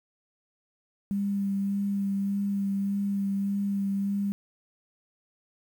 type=tone with vibrato; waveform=sine; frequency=198.9 Hz; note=G3; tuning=25 cents sharp; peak=-25 dBFS; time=1.11-4.32 s; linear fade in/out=0 ms; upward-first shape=sine; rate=1.7 Hz; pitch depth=15 cents each way; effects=9-bit